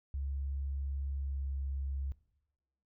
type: tone with pitch glide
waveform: sine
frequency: 69 to 68.29 Hz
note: C#2 to C#2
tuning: -7 to -25 cents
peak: -34 dBFS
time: 0.14-2.12 s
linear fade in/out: 0 ms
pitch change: -18 cents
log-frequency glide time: 1.18-1.44 s
effects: noise-tail reverb RT60 0.9 s tail -19 dB re dry